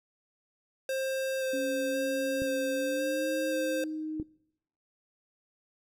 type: tone with vibrato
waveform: square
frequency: 527 Hz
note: C5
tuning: 12 cents sharp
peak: -30 dBFS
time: 0.89-3.84 s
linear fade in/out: 2 ms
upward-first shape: square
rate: 0.95 Hz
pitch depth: 10 cents each way
type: tone with pitch glide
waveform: sine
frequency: 275.7 to 311.3 Hz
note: C#4 to D#4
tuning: -9 to +1 cents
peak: -33 dBFS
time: 1.53-4.23 s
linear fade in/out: 5 ms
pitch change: +210 cents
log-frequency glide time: 2.72-3.28 s
type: clicks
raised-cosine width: 3 ms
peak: -25 dBFS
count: 2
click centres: 2.42 / 4.199 s
effects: noise-tail reverb RT60 0.9 s tail -25 dB re dry